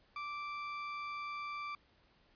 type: tone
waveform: 30% pulse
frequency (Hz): 1171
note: D6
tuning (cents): -5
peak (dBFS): -37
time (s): 0.16-1.75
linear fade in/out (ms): 2
effects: pink hiss -69 dBFS RMS until 2.35 s + resampled to 11025 Hz